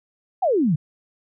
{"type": "exponential sweep", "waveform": "sine", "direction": "down", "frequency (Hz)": [813, 138.5], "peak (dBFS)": -16, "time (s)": [0.42, 0.76], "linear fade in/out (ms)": 10, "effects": []}